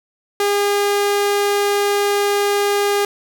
sawtooth tone, 406.3 Hz, G#4, 38 cents flat, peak -11 dBFS, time 0.4-3.05 s, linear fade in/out 2 ms, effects none

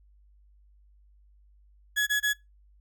35% pulse tone bursts, 1686 Hz, G#6, 26 cents sharp, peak -21 dBFS, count 3, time 1.96-2.336 s, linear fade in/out 20 ms, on 110 ms, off 23 ms, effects noise-tail reverb RT60 0.2 s tail -24 dB re dry + added 50 Hz sine -56 dBFS peak until 2.8 s

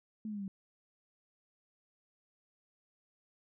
sine linear sweep, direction down, 220.3 to 190 Hz, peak -37 dBFS, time 0.25-0.48 s, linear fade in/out 2 ms, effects none

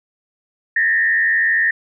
sine tone with frequency modulation, 1825 Hz, A#6, 37 cents flat, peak -13 dBFS, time 0.76-1.71 s, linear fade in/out 5 ms, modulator 87.6 Hz, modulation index 0.96, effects none

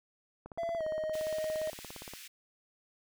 click train, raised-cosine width 1 ms, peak -31 dBFS, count 30, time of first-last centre 0.46-2.136 s, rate 17.3 Hz
triangle tone with pitch glide, 673 to 624.3 Hz, E5 to D#5, +36 to +6 cents, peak -30 dBFS, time 0.58-1.7 s, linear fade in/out 2 ms, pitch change -130 cents, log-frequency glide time 0.77-0.83 s
pink high-pass noise, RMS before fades -49 dBFS, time 1.13-2.28 s, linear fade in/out 10 ms, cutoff 1900 Hz, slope 24 dB/octave
effects none

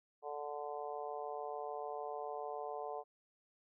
harmonic tone, 146.83 Hz, D3, in tune, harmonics 3 / 4 / 5 / 6 / 7, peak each -45 / -47 / -44 / -50 / -50 dBFS, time 0.22-3.04 s, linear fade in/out 50 ms, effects none

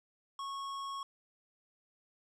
triangle tone with hard clipping, 1100 Hz, C#6, 14 cents flat, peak -40 dBFS, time 0.39-1.03 s, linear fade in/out 2 ms, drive 16 dB, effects none

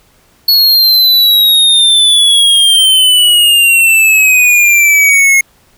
square exponential sweep, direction down, 4380 to 2155 Hz, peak -5 dBFS, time 0.48-5.41 s, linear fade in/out 5 ms, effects pink hiss -49 dBFS RMS until 5.77 s

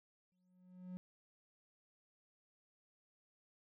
triangle tone with exponential growth, 182.1 Hz, F#3, 27 cents flat, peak -40 dBFS, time 0.32-0.97 s, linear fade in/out 0 ms, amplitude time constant 140 ms, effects none

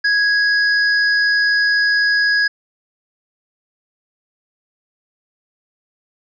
sine tone pair together, 1661.2 / 4978 Hz, G#6 / D#8, 0 / 0 cents, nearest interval octave + perfect fifth, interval 1900 cents, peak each -13 / -21 dBFS, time 0.04-2.48 s, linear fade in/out 10 ms, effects none

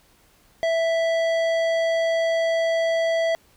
triangle tone with tanh clipping, 659.3 Hz, E5, in tune, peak -21 dBFS, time 0.63-3.35 s, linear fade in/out 0 ms, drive 18 dB, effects pink hiss -58 dBFS RMS until 3.56 s

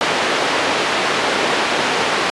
pink band-pass noise, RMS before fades -18 dBFS, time 0.01-2.3 s, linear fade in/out 0 ms, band 380 to 3700 Hz, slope 12 dB/octave, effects resampled to 24000 Hz

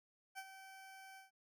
20% pulse tone with ADSR envelope, 770 Hz, G5, 31 cents flat, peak -39 dBFS, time 0.35-1.31 s, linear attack 33 ms, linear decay 52 ms, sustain -10 dB, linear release 140 ms, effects none

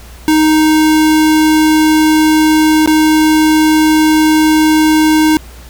square tone with dropouts, 311.1 Hz, D#4, in tune, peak -7 dBFS, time 0.28-5.37 s, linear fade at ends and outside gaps 0 ms, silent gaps 2.86-2.875 s, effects added 60 Hz sine -32 dBFS peak until 5.69 s + pink hiss -38 dBFS RMS until 5.69 s

